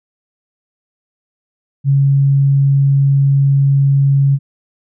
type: tone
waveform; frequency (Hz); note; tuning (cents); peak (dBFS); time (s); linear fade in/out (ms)
sine; 138.59; C#3; 0; -8; 1.84-4.39; 50
effects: none